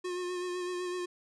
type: tone with vibrato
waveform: square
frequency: 359.3 Hz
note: F4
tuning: 49 cents sharp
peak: -34 dBFS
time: 0.04-1.06 s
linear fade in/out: 10 ms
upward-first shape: sine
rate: 7.9 Hz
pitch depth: 26 cents each way
effects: resampled to 22050 Hz